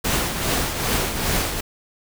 pink noise with tremolo, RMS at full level -20 dBFS, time 0.04-1.61 s, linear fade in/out 10 ms, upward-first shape triangle, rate 2.5 Hz, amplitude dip 60%, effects none

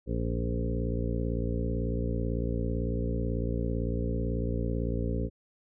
harmonic tone with a mistuned harmonic, 58 Hz, A#1, 8 cents flat, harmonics 1 / 2 / 3 / 4 / 5 / 7 / 8 / 9, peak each -31 / -34 / -36 / -37 / -38 / -39 / -40 / -41 dBFS, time 0.06-5.3 s, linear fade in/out 50 ms, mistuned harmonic 1, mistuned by +25 cents, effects none

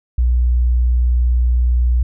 sine tone, 60.8 Hz, B1, 26 cents flat, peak -11 dBFS, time 0.18-2.03 s, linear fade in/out 5 ms, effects none

